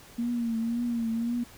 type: tone with vibrato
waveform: sine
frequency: 233.1 Hz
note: A#3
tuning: in tune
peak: -26 dBFS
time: 0.18-1.44 s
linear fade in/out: 10 ms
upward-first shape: triangle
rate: 1.9 Hz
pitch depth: 66 cents each way
effects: pink hiss -51 dBFS RMS until 1.57 s